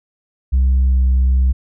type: tone with pitch glide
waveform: sine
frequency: 65 to 64.4 Hz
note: C2 to C2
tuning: -11 to -27 cents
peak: -8 dBFS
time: 0.52-1.53 s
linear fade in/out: 20 ms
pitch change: -16 cents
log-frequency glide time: 0.87-0.93 s
effects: tanh soft clip ceiling -9 dBFS